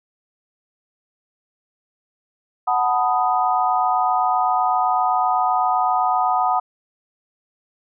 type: chord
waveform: sine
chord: B dominant seventh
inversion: second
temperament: equal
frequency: 740 / 880 / 987.8 / 1244.5 Hz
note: F#5 / A5 / B5 / D#6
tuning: 0 / 0 / 0 / 0 cents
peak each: -19 / -24 / -23 / -22 dBFS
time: 2.67-6.6 s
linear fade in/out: 10 ms
effects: none